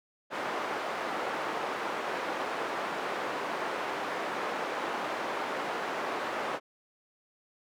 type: band-pass noise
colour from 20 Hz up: white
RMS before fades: -34 dBFS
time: 0.3-6.6 s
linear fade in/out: 50 ms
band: 340 to 1200 Hz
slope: 12 dB/octave
effects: none